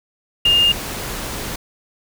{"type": "tone in noise", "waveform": "sine", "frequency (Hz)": 2821, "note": "F7", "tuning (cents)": 17, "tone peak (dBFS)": -11, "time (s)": [0.45, 0.72], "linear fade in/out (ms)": 5, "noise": "pink", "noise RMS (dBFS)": -27, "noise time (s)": [0.45, 1.56], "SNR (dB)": 13, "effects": []}